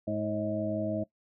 harmonic tone with a mistuned harmonic, 105.7 Hz, G#2, 31 cents sharp, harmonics 1 / 2 / 3 / 5 / 6, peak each -38 / -34 / -35 / -38 / -33 dBFS, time 0.07-1.04 s, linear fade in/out 10 ms, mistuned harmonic 5, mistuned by +47 cents, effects noise-tail reverb RT60 0.1 s tail -19 dB re dry

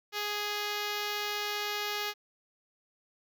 5% pulse tone with notch filter, 415.3 Hz, G#4, in tune, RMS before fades -34 dBFS, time 0.12-2.14 s, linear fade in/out 50 ms, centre 10000 Hz, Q 1.3, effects none

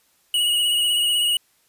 square tone with vibrato, 2901 Hz, F#7, 35 cents flat, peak -18 dBFS, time 0.34-1.37 s, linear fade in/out 2 ms, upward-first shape sine, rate 16 Hz, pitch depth 32 cents each way, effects white hiss -62 dBFS RMS until 1.68 s + resampled to 32000 Hz

